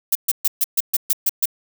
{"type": "noise bursts", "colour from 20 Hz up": "violet", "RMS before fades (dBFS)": -17, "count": 9, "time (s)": [0.12, 1.457], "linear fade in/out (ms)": 5, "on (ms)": 33, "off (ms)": 130, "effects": []}